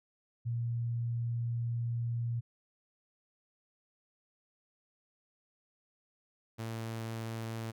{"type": "tone pair in turn", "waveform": ["sine", "sawtooth"], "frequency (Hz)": [117.8, 113.09], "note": ["A#2", "A2"], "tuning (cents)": [19, 48], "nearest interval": "minor second", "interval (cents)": 71, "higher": "first", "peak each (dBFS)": [-31, -33], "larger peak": "first", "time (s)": [[0.45, 2.41], [6.58, 7.72]], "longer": "first", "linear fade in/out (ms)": 20, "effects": []}